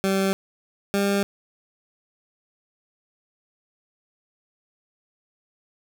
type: tone pair in turn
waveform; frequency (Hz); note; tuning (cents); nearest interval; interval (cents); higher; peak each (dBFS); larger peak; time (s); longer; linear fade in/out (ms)
20% pulse; 193.5 / 199.63; G3 / G3; -22 / +32; minor second; 54; second; -15; neither; 0.04-0.33 / 0.94-1.23; neither; 0
effects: none